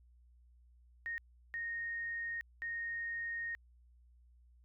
sine tone bursts at uneven times, 1856 Hz, A#6, 8 cents flat, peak -37 dBFS, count 3, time 1.06-1.18 / 1.54-2.41 / 2.62-3.55 s, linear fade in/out 0 ms, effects added 60 Hz sine -61 dBFS peak until 4.64 s

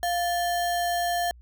sine tone with sample-and-hold, 698.5 Hz, F5, in tune, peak -23 dBFS, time 0.03-1.31 s, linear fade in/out 0 ms, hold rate 2450 Hz, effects added 60 Hz sine -47 dBFS peak until 1.41 s

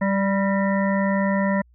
harmonic tone with a mistuned harmonic, 196 Hz, G3, in tune, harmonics 1 / 3 / 5 / 7 / 9 / 10, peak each -20 / -25 / -28 / -37 / -30 / -34 dBFS, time 0.01-1.62 s, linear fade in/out 10 ms, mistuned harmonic 9, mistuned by +52 cents, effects added 60 Hz sine -52 dBFS peak until 1.74 s

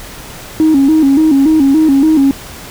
sine tone with vibrato, 293.7 Hz, D4, in tune, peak -4 dBFS, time 0.6-2.31 s, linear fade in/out 0 ms, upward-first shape square, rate 3.5 Hz, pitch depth 120 cents each way, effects tanh soft clip ceiling -2 dBFS + pink hiss -30 dBFS RMS until 2.7 s

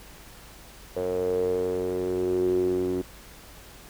sawtooth tone with band-pass filter sweep, 91.4 Hz, F#2, 21 cents flat, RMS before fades -26 dBFS, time 0.96-3.02 s, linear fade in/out 10 ms, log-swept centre 500 to 330 Hz, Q 9.6, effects added 50 Hz sine -52 dBFS peak until 3.89 s + pink hiss -48 dBFS RMS until 3.89 s

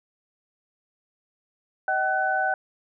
sine tone cluster, 624 / 762 / 1501 Hz, D#5 / G5 / F#6, +5 / -49 / +24 cents, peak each -30 / -24 / -25 dBFS, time 1.88-2.54 s, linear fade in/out 2 ms, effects none

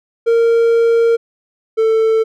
triangle tone pair in turn, 462.2 / 444.7 Hz, A#4 / A4, -15 / +18 cents, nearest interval minor second, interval 67 cents, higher first, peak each -7 / -8 dBFS, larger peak first, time 0.26-1.17 / 1.77-2.24 s, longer first, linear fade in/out 20 ms, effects none

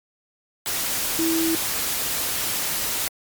sine tone in noise, 327.5 Hz, E4, 11 cents flat, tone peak -20 dBFS, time 1.19-1.55 s, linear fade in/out 0 ms, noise white, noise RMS -25 dBFS, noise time 0.66-3.08 s, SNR +2 dB, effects MP3 96 kbps

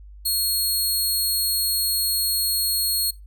15% pulse tone, 4300 Hz, C8, 47 cents sharp, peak -14 dBFS, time 0.25-3.11 s, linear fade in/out 10 ms, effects noise-tail reverb RT60 0.2 s tail -18 dB re dry + added 50 Hz sine -40 dBFS peak until 3.26 s

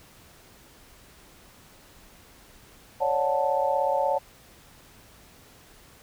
sine chord, D major seventh, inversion third, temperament just, 550.6 / 587.3 / 734.2 / 881 Hz, C#5 / D5 / F#5 / A5, -12 / 0 / -14 / +2 cents, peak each -26 / -29 / -29 / -26 dBFS, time 3-4.19 s, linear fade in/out 20 ms, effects pink hiss -53 dBFS RMS until 6.02 s

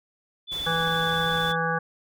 sine tone with vibrato, 3474 Hz, A7, 23 cents flat, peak -28 dBFS, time 0.47-1.56 s, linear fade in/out 50 ms, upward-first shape triangle, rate 14 Hz, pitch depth 13 cents each way
pink noise, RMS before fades -40 dBFS, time 0.51-1.53 s, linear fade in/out 20 ms
harmonic tone, 164.81 Hz, E3, in tune, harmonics 1 / 3 / 5 / 7 / 9 / 10, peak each -30 / -30 / -30 / -30 / -30 / -30 dBFS, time 0.66-1.79 s, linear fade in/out 10 ms
effects none

